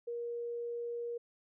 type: tone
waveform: sine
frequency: 473.2 Hz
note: A#4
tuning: 26 cents sharp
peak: -36 dBFS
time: 0.07-1.18 s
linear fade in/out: 10 ms
effects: none